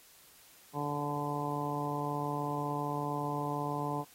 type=harmonic tone with a mistuned harmonic; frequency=145.5 Hz; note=D3; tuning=16 cents flat; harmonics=1 / 2 / 3 / 4 / 5 / 6 / 7; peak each=-38 / -39 / -41 / -44 / -41 / -39 / -39 dBFS; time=0.73-4.05 s; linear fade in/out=50 ms; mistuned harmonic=1; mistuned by=+16 cents; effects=white hiss -59 dBFS RMS until 4.14 s + AAC 48 kbps